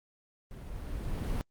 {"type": "noise with level ramp", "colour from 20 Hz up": "brown", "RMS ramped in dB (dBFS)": [-44, -30], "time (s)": [0.51, 1.41], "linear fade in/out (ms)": 0, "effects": ["Opus 32 kbps"]}